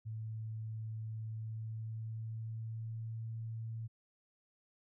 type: tone with pitch glide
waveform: sine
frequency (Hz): 110.3 to 112.81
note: A2 to A2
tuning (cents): +5 to +44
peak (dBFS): -39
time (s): 0.05-3.88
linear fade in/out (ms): 20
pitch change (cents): +39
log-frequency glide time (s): 1.27-3.16
effects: none